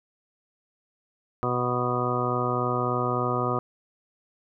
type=harmonic tone; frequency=123.47 Hz; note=B2; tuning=in tune; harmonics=1 / 2 / 3 / 4 / 5 / 6 / 8 / 9 / 10; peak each=-30 / -33 / -31 / -32 / -35 / -33 / -34 / -35 / -29 dBFS; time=1.43-3.59 s; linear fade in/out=0 ms; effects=none